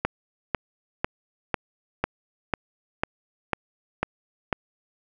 click train, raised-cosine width 0.5 ms, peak -7 dBFS, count 10, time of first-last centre 0.05-4.528 s, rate 2.01 Hz, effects none

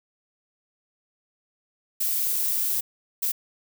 violet noise bursts at uneven times, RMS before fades -25 dBFS, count 2, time 2-2.81 / 3.22-3.32 s, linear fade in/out 10 ms, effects none

